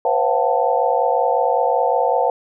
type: tone cluster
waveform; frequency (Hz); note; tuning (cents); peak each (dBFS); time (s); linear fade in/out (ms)
sine; 491.6 / 537 / 690 / 759 / 885; B4 / C5 / F5 / F#5 / A5; -8 / +45 / -21 / +44 / +10; -21; 0.05-2.3; 2
effects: none